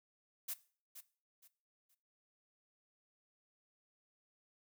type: noise with echo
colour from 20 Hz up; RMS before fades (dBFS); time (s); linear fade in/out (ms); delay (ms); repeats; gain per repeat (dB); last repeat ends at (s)
blue; -41; 0.48-0.54; 10; 470; 3; -11; 1.95
effects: noise-tail reverb RT60 0.4 s tail -17 dB re dry